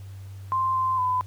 sine tone with pitch steps, 1046 / 1039 / 1006 Hz, C6 / C6 / B5, -1 / -12 / +32 cents, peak -21 dBFS, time 0.52-1.21 s, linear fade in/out 0 ms, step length 230 ms, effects added 97 Hz sine -37 dBFS peak until 1.26 s + pink hiss -56 dBFS RMS until 1.26 s

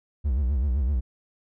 triangle tone with vibrato, 66.8 Hz, C2, 36 cents sharp, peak -19 dBFS, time 0.24-1.01 s, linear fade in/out 20 ms, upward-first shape sine, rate 7.8 Hz, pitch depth 190 cents each way, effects none

